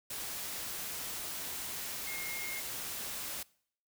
sine tone in noise, 2142 Hz, C7, 40 cents sharp, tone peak -40 dBFS, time 2.07-2.6 s, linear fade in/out 5 ms, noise white, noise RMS -40 dBFS, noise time 0.1-3.43 s, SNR -3 dB, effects noise-tail reverb RT60 0.6 s tail -23 dB re dry

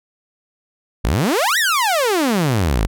sawtooth exponential two-way sweep, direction up then down, 44.46 to 1975.5 to 44.46 Hz, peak -11 dBFS, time 1.04-2.87 s, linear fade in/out 10 ms, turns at 1.58 s, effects none

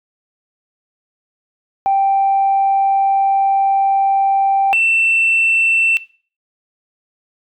sine tone pair in turn, 784 / 2682 Hz, G5 / E7, 0 / +29 cents, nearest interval octave + major sixth, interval 2129 cents, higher second, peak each -10 dBFS, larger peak neither, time 1.86-4.73 / 4.73-5.97 s, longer first, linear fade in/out 0 ms, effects noise-tail reverb RT60 0.4 s tail -19 dB re dry + tanh soft clip ceiling -7 dBFS

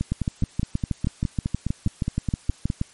two click trains, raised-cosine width 5 ms, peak -10 / -11 dBFS, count 18 / 14, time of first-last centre 0.12-2.814 / 0.01-2.702 s, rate 6.31 / 4.83 Hz, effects white hiss -51 dBFS RMS until 2.93 s + MP3 48 kbps

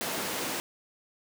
pink high-pass noise, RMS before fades -33 dBFS, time 0.01-0.6 s, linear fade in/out 0 ms, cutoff 250 Hz, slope 12 dB/octave, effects none

